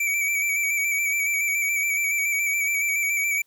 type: tone with vibrato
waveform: square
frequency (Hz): 2300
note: D7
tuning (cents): -37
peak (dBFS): -22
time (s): 0-3.42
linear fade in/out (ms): 5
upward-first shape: square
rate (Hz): 7.1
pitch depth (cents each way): 32
effects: white hiss -67 dBFS RMS until 3.46 s